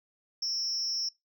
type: tone with amplitude modulation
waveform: sine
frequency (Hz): 5420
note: E8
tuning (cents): +47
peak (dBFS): -24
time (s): 0.42-1.09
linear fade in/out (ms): 5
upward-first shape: sine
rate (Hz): 287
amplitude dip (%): 85
effects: noise-tail reverb RT60 0.2 s tail -25 dB re dry + tanh soft clip ceiling -22 dBFS